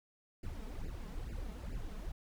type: noise with flanger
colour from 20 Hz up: brown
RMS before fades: -42 dBFS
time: 0.43-2.12 s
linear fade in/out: 5 ms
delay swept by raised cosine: 0.41 to 4.71 ms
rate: 2.3 Hz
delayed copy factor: +1
effects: none